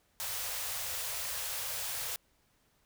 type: band-stop noise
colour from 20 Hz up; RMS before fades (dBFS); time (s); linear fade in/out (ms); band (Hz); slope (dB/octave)
white; -37; 0.2-2.16; 0; 140 to 450; 96
effects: pink hiss -71 dBFS RMS until 2.85 s